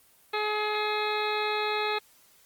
harmonic tone with a mistuned harmonic, 423 Hz, G#4, 32 cents sharp, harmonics 1 / 2 / 3 / 4 / 5 / 6 / 8 / 9 / 10, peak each -31 / -32 / -34 / -38 / -37 / -35 / -41 / -38 / -40 dBFS, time 0.33-1.99 s, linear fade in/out 10 ms, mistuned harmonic 10, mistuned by -18 cents, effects white hiss -60 dBFS RMS until 2.45 s + Opus 24 kbps

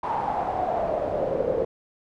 brown noise with band-pass filter sweep, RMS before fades -26 dBFS, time 0.03-1.65 s, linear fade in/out 5 ms, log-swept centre 920 to 480 Hz, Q 6.6, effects none

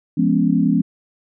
sine chord, C# dominant seventh, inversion first, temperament equal with one note detuned, 171.52 / 207.7 / 246.9 / 277.2 Hz, E#3 / G#3 / B3 / C#4, -31 / 0 / 0 / 0 cents, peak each -19 dBFS, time 0.17-0.82 s, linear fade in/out 10 ms, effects none

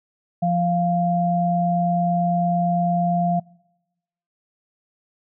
sine tone pair together, 174.09 / 697 Hz, F3 / F5, -5 / -4 cents, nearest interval 2 octaves, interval 2401 cents, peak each -20 / -20 dBFS, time 0.42-3.4 s, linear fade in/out 10 ms, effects noise-tail reverb RT60 1.0 s tail -26 dB re dry

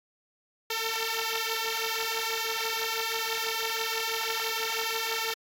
5% pulse beating tone pair, 446.7 / 452.8 Hz, A4 / A4, +26 / +50 cents, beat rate 6.1 Hz, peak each -20 dBFS, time 0.7-5.34 s, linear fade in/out 5 ms, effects AAC 64 kbps

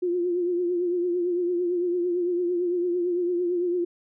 sine tone with vibrato, 352.9 Hz, F4, 18 cents sharp, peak -22 dBFS, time 0.02-3.85 s, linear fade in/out 10 ms, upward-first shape triangle, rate 8.9 Hz, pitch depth 60 cents each way, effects none

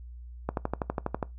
click train, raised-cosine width 1 ms, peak -14 dBFS, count 10, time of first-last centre 0.49-1.228 s, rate 12.2 Hz, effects noise-tail reverb RT60 0.2 s tail -21 dB re dry + added 60 Hz sine -41 dBFS peak until 1.38 s

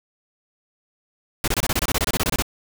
pink noise bursts, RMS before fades -21 dBFS, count 16, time 1.44-2.423 s, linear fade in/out 2 ms, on 38 ms, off 25 ms, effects none

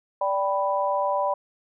sine chord, G major, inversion second, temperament equal with one note detuned, 583.6 / 784 / 987.8 Hz, D5 / G5 / B5, -11 / 0 / 0 cents, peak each -25 / -28 / -25 dBFS, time 0.21-1.34 s, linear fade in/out 5 ms, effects none

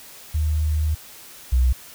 sine tone pair in turn, 76.9 / 62.9 Hz, D#2 / B1, -20 / +32 cents, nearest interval minor third, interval 348 cents, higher first, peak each -18 / -14 dBFS, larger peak second, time 0.34-0.95 / 1.52-1.73 s, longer first, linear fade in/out 10 ms, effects white hiss -43 dBFS RMS until 1.94 s

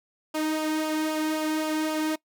sawtooth tone with flanger, 311.1 Hz, D#4, in tune, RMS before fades -27 dBFS, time 0.34-2.16 s, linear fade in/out 10 ms, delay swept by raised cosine 0.49 to 1.79 ms, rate 3.8 Hz, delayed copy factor -0.55, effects noise-tail reverb RT60 0.1 s tail -22 dB re dry

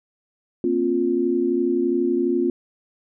sine tone cluster, 235.8 / 267.7 / 350.6 Hz, A#3 / C4 / F4, +20 / +40 / +7 cents, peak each -26 / -23 / -20 dBFS, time 0.64-2.5 s, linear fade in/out 2 ms, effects none

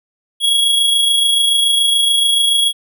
square tone with amplitude modulation, 3322 Hz, G#7, in tune, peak -10 dBFS, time 0.4-2.73 s, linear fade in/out 50 ms, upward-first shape sine, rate 27 Hz, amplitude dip 35%, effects none

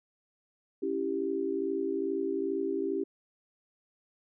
sine chord, C# diminished, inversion none, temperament equal, 277.2 / 329.6 / 392 Hz, C#4 / E4 / G4, 0 / 0 / 0 cents, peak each -35 / -34 / -31 dBFS, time 0.82-3.04 s, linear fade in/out 10 ms, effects none

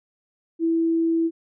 sine tone, 329.6 Hz, E4, in tune, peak -18 dBFS, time 0.59-1.31 s, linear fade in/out 50 ms, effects none

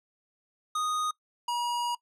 square tone pair in turn, 1241 / 958.2 Hz, D#6 / A#5, -5 / +47 cents, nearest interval major third, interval 448 cents, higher first, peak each -28 dBFS, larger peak neither, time 0.75-1.11 / 1.48-1.95 s, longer second, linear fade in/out 5 ms, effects noise-tail reverb RT60 0.1 s tail -21 dB re dry + low-pass 10000 Hz 12 dB/octave

